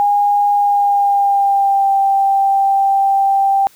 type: tone with pitch glide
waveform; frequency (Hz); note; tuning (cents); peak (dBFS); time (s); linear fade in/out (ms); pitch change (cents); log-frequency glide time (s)
sine; 817 to 786; G#5 to G5; -29 to +4; -10; 0-3.67; 0; -67; 0.52-1.94
effects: white hiss -48 dBFS RMS until 3.75 s